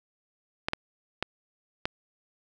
clicks, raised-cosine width 0.3 ms, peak -11 dBFS, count 4, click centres 0.685 / 0.734 / 1.226 / 1.855 s, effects 8-bit

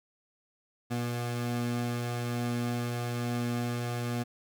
25% pulse tone pair together, 119.99 / 241.1 Hz, B2 / B3, -50 / -41 cents, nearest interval octave, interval 1209 cents, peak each -27 / -34 dBFS, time 0.9-4.24 s, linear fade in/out 20 ms, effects none

